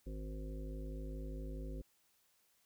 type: harmonic tone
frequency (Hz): 52.3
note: G#1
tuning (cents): +13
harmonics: 1 / 3 / 5 / 7 / 9 / 10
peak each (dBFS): -42 / -51 / -51 / -54 / -59 / -56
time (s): 0.06-1.82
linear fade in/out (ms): 10
effects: white hiss -74 dBFS RMS until 2.65 s